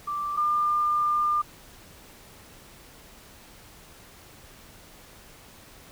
sine tone pair in turn, 1174.7 / 1200.8 Hz, D6 / D6, 0 / +38 cents, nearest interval unison, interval 38 cents, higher second, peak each -27 / -21 dBFS, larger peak second, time 0.07-0.37 / 0.37-1.42 s, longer second, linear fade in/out 10 ms, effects pink hiss -50 dBFS RMS until 5.91 s

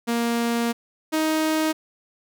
sawtooth tone pair in turn, 234.4 / 313.8 Hz, A#3 / D#4, +10 / +15 cents, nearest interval perfect fourth, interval 505 cents, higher second, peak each -17 / -16 dBFS, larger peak second, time 0.07-0.73 / 1.12-1.73 s, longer first, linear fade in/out 20 ms, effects none

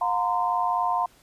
sine tone cluster, 716 / 926 / 1030 Hz, F5 / A#5 / C6, +43 / -12 / -28 cents, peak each -26 dBFS, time 0.01-1.06 s, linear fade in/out 5 ms, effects pink hiss -57 dBFS RMS until 1.22 s + resampled to 32000 Hz

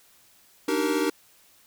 square chord, Eb major seventh, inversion third, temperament equal with one note detuned, 293.7 / 311.1 / 383.9 / 466.2 Hz, D4 / Eb4 / G4 / Bb4, 0 / 0 / -36 / 0 cents, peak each -29 dBFS, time 0.68-1.1 s, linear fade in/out 5 ms, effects white hiss -58 dBFS RMS until 1.66 s

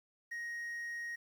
triangle tone with quantisation, 1877 Hz, A#6, 11 cents sharp, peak -37 dBFS, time 0.31-1.16 s, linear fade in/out 10 ms, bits 11, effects none

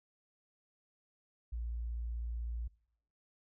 sine tone, 58 Hz, A#1, 8 cents flat, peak -36 dBFS, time 1.52-2.68 s, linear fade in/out 10 ms, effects noise-tail reverb RT60 0.7 s tail -23 dB re dry

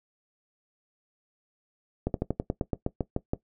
slowing click train, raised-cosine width 2 ms, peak -13 dBFS, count 12, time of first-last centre 2.07-3.334 s, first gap 72 ms, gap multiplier 1.09, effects noise-tail reverb RT60 0.1 s tail -17 dB re dry

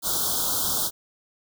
white band-stop noise, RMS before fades -25 dBFS, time 0.02-0.91 s, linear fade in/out 50 ms, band 1500 to 3200 Hz, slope 96 dB/octave, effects none

